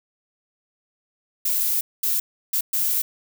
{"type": "noise bursts at uneven times", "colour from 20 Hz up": "violet", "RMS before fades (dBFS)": -22, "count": 4, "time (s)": [[1.45, 1.81], [2.03, 2.2], [2.53, 2.61], [2.73, 3.02]], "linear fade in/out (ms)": 5, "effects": []}